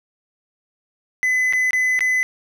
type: tone with dropouts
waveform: triangle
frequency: 2015 Hz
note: B6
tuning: 34 cents sharp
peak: -14 dBFS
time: 1.23-2.23 s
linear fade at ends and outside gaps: 0 ms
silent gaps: 1.526-1.534 / 1.708-1.732 / 1.991-2.007 s
effects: none